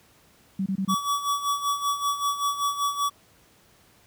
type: tone bursts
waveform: sine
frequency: 192.4 Hz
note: G3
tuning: 32 cents flat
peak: -23 dBFS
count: 4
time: 0.59-0.945 s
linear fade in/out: 5 ms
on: 70 ms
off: 25 ms
type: tone with tremolo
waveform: square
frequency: 1141 Hz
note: C#6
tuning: 50 cents sharp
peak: -22 dBFS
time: 0.88-3.1 s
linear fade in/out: 20 ms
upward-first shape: sine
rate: 5.2 Hz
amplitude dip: 70%
effects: pink hiss -58 dBFS RMS until 4.06 s + high-pass 60 Hz 12 dB/octave